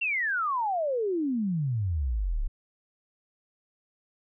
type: exponential sweep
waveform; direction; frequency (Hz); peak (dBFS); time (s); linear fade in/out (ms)
sine; down; 2787 to 31; -25; 0.01-2.48; 10
effects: none